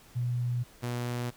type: tone pair in turn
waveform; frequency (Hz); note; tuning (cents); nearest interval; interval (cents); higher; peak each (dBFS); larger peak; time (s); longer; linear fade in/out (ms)
sine / sawtooth; 121.9 / 121.39; B2 / B2; -22 / -29; unison; 7; first; -27; neither; 0.15-0.64 / 0.82-1.31; neither; 20
effects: pink hiss -56 dBFS RMS until 1.36 s